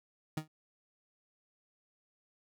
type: tone with exponential decay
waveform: 30% pulse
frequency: 155.56 Hz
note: D#3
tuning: in tune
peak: -28 dBFS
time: 0.37-0.48 s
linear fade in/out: 5 ms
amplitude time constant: 22 ms
effects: none